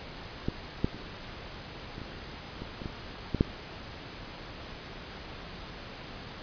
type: clicks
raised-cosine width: 3 ms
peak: -15 / -12 / -27 / -28 / -28 / -26 / -26 / -22 / -15 / -8 dBFS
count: 10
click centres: 0.485 / 0.845 / 0.946 / 1.981 / 2.017 / 2.62 / 2.818 / 2.858 / 3.347 / 3.409 s
effects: pink hiss -43 dBFS RMS until 6.42 s + resampled to 11025 Hz